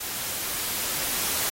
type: noise with level ramp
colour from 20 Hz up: white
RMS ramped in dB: -32 to -26 dBFS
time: 0-1.5 s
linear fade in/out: 10 ms
effects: AAC 48 kbps